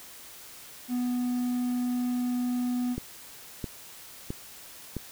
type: tone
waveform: triangle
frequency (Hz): 246.9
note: B3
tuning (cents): 0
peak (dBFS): -24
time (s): 0.88-2.97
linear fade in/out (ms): 50
type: click train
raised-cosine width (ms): 3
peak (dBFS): -19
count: 4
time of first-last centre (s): 2.98-4.967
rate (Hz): 1.51
effects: white hiss -47 dBFS RMS until 5.11 s